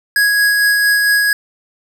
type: tone with tremolo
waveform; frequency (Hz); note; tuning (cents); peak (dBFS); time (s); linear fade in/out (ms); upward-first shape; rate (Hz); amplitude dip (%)
square; 1661.2; G#6; 0; -10; 0.16-1.33; 2; sine; 4.4; 25
effects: none